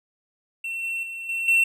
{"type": "tone with level steps", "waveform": "triangle", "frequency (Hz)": 2706, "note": "E7", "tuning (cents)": 45, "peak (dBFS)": [-26, -24, -30, -23, -14], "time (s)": [0.64, 1.64], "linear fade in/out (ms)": 5, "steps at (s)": [0.83, 1.03, 1.29, 1.48], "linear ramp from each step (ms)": 2, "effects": []}